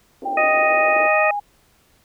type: band-pass noise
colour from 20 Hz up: pink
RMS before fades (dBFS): -33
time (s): 0.22-1.08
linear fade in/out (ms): 0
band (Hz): 270 to 710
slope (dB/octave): 48
type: tone with pitch glide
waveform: sine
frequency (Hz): 789 to 820.6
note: G5 to G#5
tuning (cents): +11 to -21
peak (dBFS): -21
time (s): 0.25-1.4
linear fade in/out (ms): 10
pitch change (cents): +68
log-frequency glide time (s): 0.64-1.26
type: harmonic tone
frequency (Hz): 622.3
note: D#5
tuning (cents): 0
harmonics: 1 / 2 / 3 / 4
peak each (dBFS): -18 / -22 / -22 / -20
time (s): 0.37-1.31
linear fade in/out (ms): 5
effects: pink hiss -58 dBFS RMS until 2.04 s

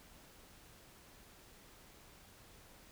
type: silence
effects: pink hiss -60 dBFS RMS until 2.91 s

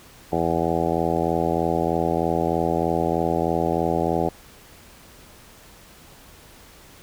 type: harmonic tone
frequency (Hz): 83.2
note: E2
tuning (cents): +17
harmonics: 1 / 2 / 3 / 4 / 5 / 6 / 7 / 8 / 9 / 10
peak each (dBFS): -33 / -28 / -30 / -27 / -27 / -29 / -29 / -31 / -27 / -32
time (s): 0.32-4.29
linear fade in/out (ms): 5
effects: pink hiss -48 dBFS RMS until 7.02 s

